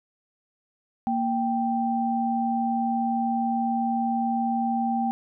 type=tone pair together; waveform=sine; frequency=233.1 / 784.1 Hz; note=A#3 / G5; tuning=0 / 0 cents; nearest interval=octave + major sixth; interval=2100 cents; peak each=-25 dBFS; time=1.07-5.11 s; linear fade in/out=0 ms; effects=none